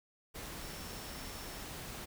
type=tone in noise; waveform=sine; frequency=5420 Hz; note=E8; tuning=47 cents sharp; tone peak=-55 dBFS; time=0.6-1.64 s; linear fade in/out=20 ms; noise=pink; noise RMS=-45 dBFS; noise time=0.34-2.06 s; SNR=-13 dB; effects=none